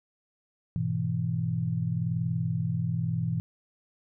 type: chord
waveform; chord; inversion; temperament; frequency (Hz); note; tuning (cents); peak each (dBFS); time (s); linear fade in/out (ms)
sine; E major; first; just; 103.01 / 123.61 / 164.81; G#2 / B2 / E3; -14 / +2 / 0; -33 / -30 / -29; 0.76-3.4; 0
effects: none